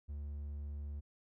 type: tone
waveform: triangle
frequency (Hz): 72.6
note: D2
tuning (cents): -19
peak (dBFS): -38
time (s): 0.08-1.01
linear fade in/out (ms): 20
effects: none